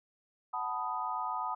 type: chord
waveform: sine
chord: B dominant seventh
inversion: second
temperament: equal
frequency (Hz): 740 / 880 / 987.8 / 1244.5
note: F#5 / A5 / B5 / D#6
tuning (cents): 0 / 0 / 0 / 0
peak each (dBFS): -40 / -38 / -37 / -37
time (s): 0.53-1.55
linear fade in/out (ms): 10
effects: none